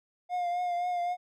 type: tone with vibrato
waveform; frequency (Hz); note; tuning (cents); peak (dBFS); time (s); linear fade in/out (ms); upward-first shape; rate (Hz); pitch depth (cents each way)
triangle; 709; F5; +26; -26; 0.29-1.17; 50; triangle; 3.8; 36
effects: none